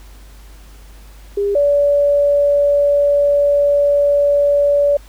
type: tone pair in turn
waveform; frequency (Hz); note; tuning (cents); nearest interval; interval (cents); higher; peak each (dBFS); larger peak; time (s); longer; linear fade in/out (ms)
sine; 403.7 / 574.1; G#4 / D5; -49 / -39; tritone; 610; second; -14 / -10; second; 1.37-1.55 / 1.55-4.97; second; 5
effects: added 50 Hz sine -37 dBFS peak until 5.08 s + pink hiss -47 dBFS RMS until 5.08 s